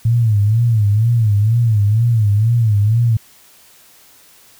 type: tone with vibrato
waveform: sine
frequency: 110 Hz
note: A2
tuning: in tune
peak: -10 dBFS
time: 0.05-3.17 s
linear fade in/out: 5 ms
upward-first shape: sine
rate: 2.1 Hz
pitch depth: 140 cents each way
effects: white hiss -47 dBFS RMS until 4.59 s